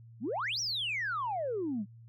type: exponential two-way sweep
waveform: sine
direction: up then down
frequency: 185 to 5900 to 185 Hz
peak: -30 dBFS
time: 0.2-1.86 s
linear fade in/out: 50 ms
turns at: 0.6 s
effects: tanh soft clip ceiling -27 dBFS + added 115 Hz sine -50 dBFS peak until 2.08 s